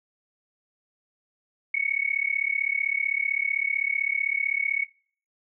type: tone with amplitude modulation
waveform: sine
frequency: 2217 Hz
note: C#7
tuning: in tune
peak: -19 dBFS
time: 1.74-4.85 s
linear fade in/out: 5 ms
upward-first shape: sine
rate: 35.7 Hz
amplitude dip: 95%
effects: noise-tail reverb RT60 0.5 s tail -25 dB re dry